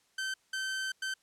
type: tone bursts at uneven times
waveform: sawtooth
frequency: 1544 Hz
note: G6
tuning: 27 cents flat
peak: -29 dBFS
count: 3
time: 0.18-0.34 / 0.53-0.92 / 1.02-1.14 s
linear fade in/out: 5 ms
effects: white hiss -70 dBFS RMS until 1.22 s + low-pass 9000 Hz 12 dB/octave